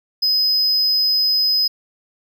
triangle tone, 5040 Hz, D#8, 21 cents sharp, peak -13 dBFS, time 0.22-1.68 s, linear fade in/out 10 ms, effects none

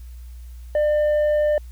sine tone with tanh clipping, 599 Hz, D5, 34 cents sharp, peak -17 dBFS, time 0.75-1.58 s, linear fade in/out 2 ms, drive 4 dB, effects added 60 Hz sine -35 dBFS peak until 1.71 s + white hiss -57 dBFS RMS until 1.71 s

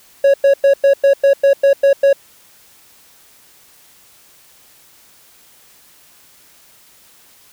triangle tone bursts, 554.4 Hz, C#5, in tune, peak -5 dBFS, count 10, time 0.24-2.13 s, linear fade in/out 5 ms, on 99 ms, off 100 ms, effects white hiss -48 dBFS RMS until 7.52 s

